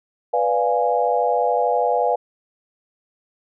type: chord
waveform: sine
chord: B diminished seventh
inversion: none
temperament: equal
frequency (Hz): 493.9 / 587.3 / 698.5 / 830.6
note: B4 / D5 / F5 / Ab5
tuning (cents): 0 / 0 / 0 / 0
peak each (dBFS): -21 / -24 / -21 / -22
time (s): 0.33-2.16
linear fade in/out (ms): 10
effects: none